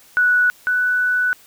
sine tone pair in turn, 1475 / 1487.8 Hz, F#6 / F#6, -6 / +9 cents, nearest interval unison, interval 15 cents, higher second, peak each -12 / -15 dBFS, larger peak first, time 0.17-0.5 / 0.67-1.33 s, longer second, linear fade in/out 0 ms, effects white hiss -49 dBFS RMS until 1.46 s

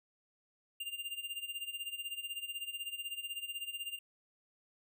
square tone with tremolo, 2798 Hz, F7, 3 cents sharp, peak -37 dBFS, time 0.8-3.99 s, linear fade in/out 5 ms, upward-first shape sine, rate 16 Hz, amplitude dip 80%, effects none

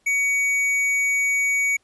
sine tone with tanh clipping, 2250 Hz, C#7, 25 cents sharp, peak -20 dBFS, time 0.06-1.77 s, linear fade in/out 10 ms, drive 11 dB, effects pink hiss -65 dBFS RMS until 1.83 s + resampled to 24000 Hz

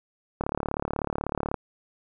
click train, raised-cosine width 1 ms, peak -13 dBFS, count 42, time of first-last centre 0.41-1.543 s, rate 36.2 Hz, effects none

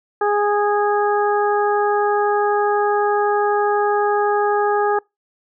harmonic tone, 413 Hz, G#4, 10 cents flat, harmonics 1 / 2 / 3 / 4, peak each -18 / -19 / -24 / -27 dBFS, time 0.21-4.99 s, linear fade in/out 5 ms, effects noise-tail reverb RT60 0.2 s tail -26 dB re dry

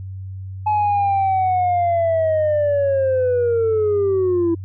sine linear sweep, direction down, 854 to 329.6 Hz, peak -13 dBFS, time 0.66-4.55 s, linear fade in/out 10 ms, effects tanh soft clip ceiling -13 dBFS + added 95 Hz sine -28 dBFS peak until 4.64 s

